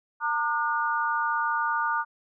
sine tone cluster, 914 / 1201 / 1449 Hz, A#5 / D6 / F#6, -34 / +38 / -37 cents, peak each -28 dBFS, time 0.2-2.05 s, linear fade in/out 50 ms, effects none

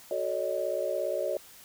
sine chord, D# half-diminished seventh, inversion first, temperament equal with one note detuned, 370 / 440 / 565 / 622.3 Hz, F#4 / A4 / C#5 / D#5, 0 / 0 / +33 / 0 cents, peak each -36 / -37 / -31 / -32 dBFS, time 0.11-1.37 s, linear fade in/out 2 ms, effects white hiss -52 dBFS RMS until 1.64 s

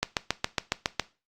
click train, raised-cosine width 0.2 ms, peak -6 dBFS, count 8, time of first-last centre 0.03-0.997 s, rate 7.24 Hz, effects noise-tail reverb RT60 0.3 s tail -18 dB re dry + Opus 48 kbps

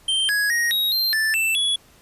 square tone with pitch steps, 3138 / 1668 / 1876 / 3798 / 4158 / 1760 / 2661 / 3383 Hz, G7 / G#6 / A#6 / A#7 / C8 / A6 / E7 / G#7, +1 / +7 / +11 / +32 / -12 / 0 / +16 / +31 cents, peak -19 dBFS, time 0.08-1.76 s, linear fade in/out 5 ms, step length 210 ms, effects pink hiss -53 dBFS RMS until 2.01 s + resampled to 32000 Hz

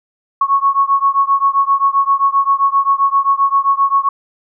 sine beating tone pair, 1101 / 1108.6 Hz, C#6 / C#6, -12 / 0 cents, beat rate 7.6 Hz, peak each -13 / -14 dBFS, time 0.41-4.09 s, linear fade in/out 5 ms, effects none

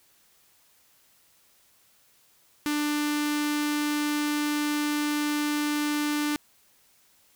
sawtooth tone with notch filter, 296.4 Hz, D4, 16 cents sharp, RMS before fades -27 dBFS, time 2.66-6.36 s, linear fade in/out 0 ms, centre 630 Hz, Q 1, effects white hiss -62 dBFS RMS until 7.35 s

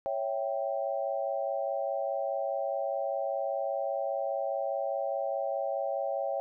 sine chord, C# diminished, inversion none, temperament equal, 554.4 / 659.3 / 784 Hz, C#5 / E5 / G5, 0 / 0 / 0 cents, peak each -32 / -34 / -35 dBFS, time 0.06-6.4 s, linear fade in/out 0 ms, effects none

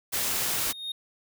white noise, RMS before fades -28 dBFS, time 0.12-0.73 s, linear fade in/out 20 ms
triangle tone with exponential growth, 3706 Hz, A#7, 11 cents flat, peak -27 dBFS, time 0.36-0.92 s, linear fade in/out 5 ms, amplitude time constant 120 ms
effects none

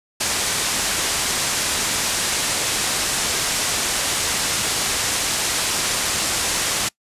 white low-pass noise, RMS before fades -22 dBFS, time 0.2-6.89 s, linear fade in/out 10 ms, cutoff 9500 Hz, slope 24 dB/octave, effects noise-tail reverb RT60 0.1 s tail -23 dB re dry + resampled to 32000 Hz

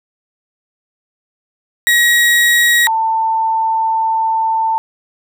35% pulse / sine tone pair in turn, 1902 / 892.5 Hz, A#6 / A5, +34 / +24 cents, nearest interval octave + minor second, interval 1310 cents, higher first, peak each -7 / -12 dBFS, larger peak first, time 1.87-2.87 / 2.87-4.78 s, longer second, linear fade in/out 0 ms, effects none

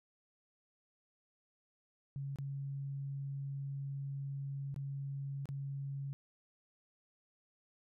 sine tone with dropouts, 138.59 Hz, C#3, in tune, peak -38 dBFS, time 2.16-6.13 s, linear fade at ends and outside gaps 0 ms, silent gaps 2.359-2.386 / 4.743-4.762 / 5.456-5.489 s, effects none

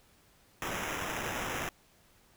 white noise with sample-and-hold, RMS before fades -36 dBFS, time 0.62-1.69 s, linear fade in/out 2 ms, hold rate 4410 Hz, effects pink hiss -64 dBFS RMS until 2.36 s

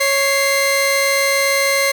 sawtooth tone pair together, 552.3 / 2091 Hz, C#5 / C7, -6 / -2 cents, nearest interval octave + major seventh, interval 2304 cents, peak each -13 dBFS, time 0-1.92 s, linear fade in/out 10 ms, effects none

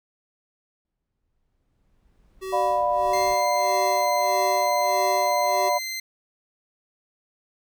brown noise with exponential growth, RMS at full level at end -41 dBFS, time 0.85-3.34 s, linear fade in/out 1 ms, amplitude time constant 540 ms
square tone with tremolo, 380 Hz, F#4, 46 cents sharp, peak -29 dBFS, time 2.41-5.7 s, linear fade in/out 20 ms, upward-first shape sine, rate 1.6 Hz, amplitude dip 90%
sine chord, B diminished, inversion first, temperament just, 592.7 / 711.2 / 987.8 Hz, D5 / F5 / B5, +16 / +31 / 0 cents, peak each -24 dBFS, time 2.52-5.79 s, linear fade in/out 20 ms
20% pulse tone with pitch glide, 2093 to 2074 Hz, C7 to C7, 0 to -16 cents, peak -24 dBFS, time 3.13-6 s, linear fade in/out 5 ms, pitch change -16 cents, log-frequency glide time 3.28-4.14 s
effects none

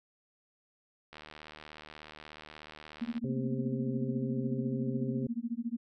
click train, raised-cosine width 0.3 ms, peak -31 dBFS, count 158, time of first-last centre 1.13-3.18 s, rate 76.6 Hz
sine tone with tremolo, 234.4 Hz, A#3, 10 cents sharp, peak -29 dBFS, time 3.01-5.77 s, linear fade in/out 10 ms, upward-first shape sine, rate 14 Hz, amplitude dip 100%
harmonic tone, 132.3 Hz, C3, 20 cents sharp, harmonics 1 / 2 / 3 / 4, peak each -35 / -38 / -40 / -46 dBFS, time 3.24-5.27 s, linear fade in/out 2 ms
effects none

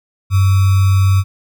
sine tone with sample-and-hold, 96.2 Hz, G2, 32 cents flat, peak -8 dBFS, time 0.3-1.24 s, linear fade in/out 50 ms, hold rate 1225 Hz, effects none

